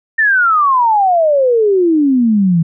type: exponential sweep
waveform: sine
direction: down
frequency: 1824 to 160 Hz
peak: -8 dBFS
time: 0.18-2.63 s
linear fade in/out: 10 ms
effects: none